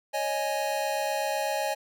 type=chord; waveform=square; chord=C# suspended second; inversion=none; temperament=equal; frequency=554.4 / 622.3 / 830.6 Hz; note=C#5 / D#5 / G#5; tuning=0 / 0 / 0 cents; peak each=-33 / -32 / -31 dBFS; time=0.13-1.75 s; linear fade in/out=20 ms; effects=none